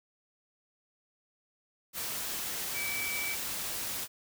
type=tone in noise; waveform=sine; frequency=2300 Hz; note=D7; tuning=37 cents flat; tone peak=-34 dBFS; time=2.73-3.37 s; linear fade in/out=50 ms; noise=white; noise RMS=-36 dBFS; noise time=1.93-4.08 s; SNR=-1 dB; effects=none